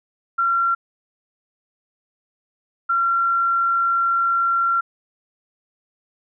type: tone bursts at uneven times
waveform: sine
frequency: 1369 Hz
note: F6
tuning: 35 cents flat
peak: -16 dBFS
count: 2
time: 0.38-0.75 / 2.89-4.81 s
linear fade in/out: 10 ms
effects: none